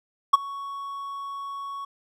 triangle tone with ADSR envelope, 1113 Hz, C#6, 7 cents sharp, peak -7 dBFS, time 0.33-1.85 s, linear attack 10 ms, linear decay 20 ms, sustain -23 dB, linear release 6 ms, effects none

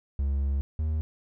triangle tone pair in turn, 69.3 / 77.79 Hz, C#2 / D#2, 0 / 0 cents, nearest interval major second, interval 200 cents, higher second, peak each -22 / -23 dBFS, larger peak first, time 0.19-0.61 / 0.79-1.01 s, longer first, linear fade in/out 0 ms, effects none

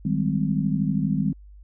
sine chord, Ab major seventh, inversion second, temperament just, 155.74 / 194.67 / 207.7 / 259.6 Hz, Eb3 / G3 / Ab3 / C4, +2 / -12 / 0 / -13 cents, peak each -25 / -25 / -27 / -28 dBFS, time 0.05-1.33 s, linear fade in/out 5 ms, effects added 50 Hz sine -43 dBFS peak until 1.63 s

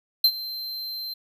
square tone with ADSR envelope, 4119 Hz, C8, 28 cents flat, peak -13 dBFS, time 0.24-1.14 s, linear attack 4 ms, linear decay 64 ms, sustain -18 dB, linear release 10 ms, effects none

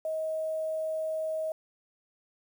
sine tone with quantisation, 633 Hz, D#5, 30 cents sharp, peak -29 dBFS, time 0.05-1.52 s, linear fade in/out 2 ms, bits 9, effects none

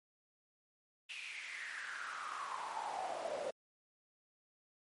brown noise with high-pass filter sweep, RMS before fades -43 dBFS, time 1.09-3.51 s, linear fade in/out 10 ms, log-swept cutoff 2700 to 540 Hz, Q 6.9, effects MP3 48 kbps

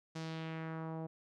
sawtooth tone with low-pass filter sweep, 161.2 Hz, E3, 38 cents flat, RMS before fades -42 dBFS, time 0.15-1.07 s, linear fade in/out 10 ms, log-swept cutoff 6200 to 680 Hz, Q 1.6, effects none

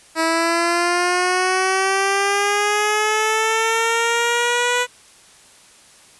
10% pulse linear sweep, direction up, 322.5 to 493.9 Hz, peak -8 dBFS, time 0.15-4.87 s, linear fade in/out 50 ms, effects white hiss -48 dBFS RMS until 6.19 s + resampled to 24000 Hz

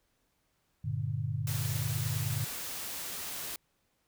sine chord, G minor, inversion none, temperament just, 98 / 117.6 / 147 Hz, G2 / Bb2 / D3, 0 / +16 / +2 cents, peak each -36 / -34 / -35 dBFS, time 0.84-2.45 s, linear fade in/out 10 ms
white noise, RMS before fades -39 dBFS, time 1.47-3.56 s, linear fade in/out 2 ms
effects pink hiss -75 dBFS RMS until 4.07 s

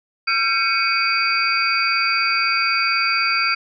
sine tone cluster, 1362 / 1579 / 2239 / 2498 / 4660 Hz, F6 / G6 / C#7 / D#7 / D8, -44 / +12 / +17 / +6 / -14 cents, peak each -21 / -28 / -23 / -22 / -23 dBFS, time 0.27-3.55 s, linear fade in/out 10 ms, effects none

